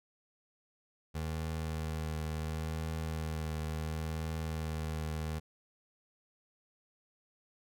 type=tone with vibrato; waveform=25% pulse; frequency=79 Hz; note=D#2; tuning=27 cents sharp; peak=-31 dBFS; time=1.14-5.4 s; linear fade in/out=20 ms; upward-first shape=triangle; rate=0.7 Hz; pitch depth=25 cents each way; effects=none